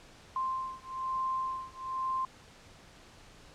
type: beating tone pair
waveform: sine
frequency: 1046.5 / 1047.6 Hz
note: C6 / C6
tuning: 0 / +2 cents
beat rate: 1.1 Hz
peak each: -35 / -35 dBFS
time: 0.36-2.25 s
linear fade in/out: 2 ms
effects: pink hiss -55 dBFS RMS until 3.54 s + low-pass 7000 Hz 12 dB/octave